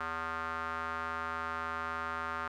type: tone with band-pass filter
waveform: square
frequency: 81.8 Hz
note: E2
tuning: 13 cents flat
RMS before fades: -37 dBFS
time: 0-2.48 s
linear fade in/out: 5 ms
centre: 1300 Hz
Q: 3.9
effects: none